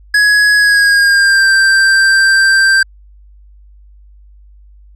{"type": "tone with pitch glide", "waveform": "square", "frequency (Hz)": [1675, 1571.9], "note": ["G#6", "G6"], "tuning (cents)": [14, 4], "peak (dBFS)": -7, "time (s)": [0.14, 2.83], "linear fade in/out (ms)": 5, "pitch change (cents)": -110, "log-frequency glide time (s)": [0.57, 1.48], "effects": ["added 50 Hz sine -38 dBFS peak until 4.95 s", "low-pass 8000 Hz 12 dB/octave"]}